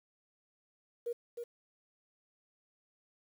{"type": "tone with echo", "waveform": "sine", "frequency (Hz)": 474.2, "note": "A#4", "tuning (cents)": 30, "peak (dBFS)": -33, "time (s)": [1.06, 1.13], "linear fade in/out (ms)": 10, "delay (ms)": 310, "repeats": 1, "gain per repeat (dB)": -5, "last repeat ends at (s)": 1.44, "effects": ["10-bit"]}